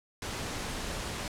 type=noise; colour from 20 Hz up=pink; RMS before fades=-36 dBFS; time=0.22-1.28 s; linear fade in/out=2 ms; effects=low-pass 9000 Hz 12 dB/octave